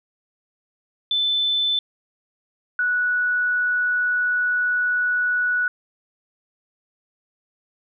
sine tone pair in turn, 3520 / 1472.3 Hz, A7 / F#6, 0 / -9 cents, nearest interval octave + minor third, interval 1509 cents, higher first, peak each -18 dBFS, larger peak neither, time 1.11-1.79 / 2.79-5.68 s, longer second, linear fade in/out 2 ms, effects none

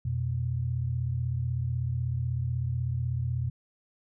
sine tone pair together, 87.31 / 123.47 Hz, F2 / B2, 0 / 0 cents, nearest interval tritone, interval 600 cents, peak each -32 / -28 dBFS, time 0.05-3.5 s, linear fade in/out 5 ms, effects none

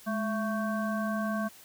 harmonic tone with a mistuned harmonic, 222.3 Hz, A3, 18 cents sharp, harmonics 1 / 3 / 5 / 7, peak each -30 / -35 / -37 / -38 dBFS, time 0.06-1.49 s, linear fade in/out 20 ms, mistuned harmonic 1, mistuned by -84 cents, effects white hiss -53 dBFS RMS until 1.64 s

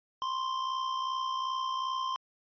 square tone with amplitude modulation, 1046.5 Hz, C6, in tune, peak -29 dBFS, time 0.22-2.16 s, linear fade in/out 0 ms, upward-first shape sine, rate 62.6 Hz, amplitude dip 50%, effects resampled to 11025 Hz

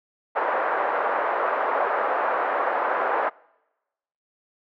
pink band-pass noise, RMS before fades -24 dBFS, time 0.35-3.3 s, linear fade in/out 20 ms, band 510 to 1500 Hz, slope 24 dB/octave, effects noise-tail reverb RT60 1.0 s tail -26 dB re dry

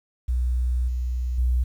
sine tone with level steps, 61.74 Hz, B1, in tune, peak -20 / -23 / -18 dBFS, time 0.28-1.64 s, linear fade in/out 10 ms, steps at 0.88 / 1.38 s, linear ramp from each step 5 ms, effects 9-bit

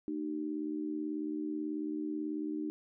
sine tone with amplitude modulation, 304.1 Hz, D#4, 40 cents flat, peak -30 dBFS, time 0.08-2.7 s, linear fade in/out 0 ms, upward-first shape sine, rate 78.3 Hz, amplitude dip 80%, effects none

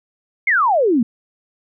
sine exponential sweep, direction down, 2230 to 215.6 Hz, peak -12 dBFS, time 0.47-1.03 s, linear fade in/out 5 ms, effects none

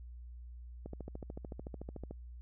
click train, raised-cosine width 2 ms, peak -30 dBFS, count 18, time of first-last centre 0.86-2.11 s, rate 13.6 Hz, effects added 60 Hz sine -46 dBFS peak until 2.41 s

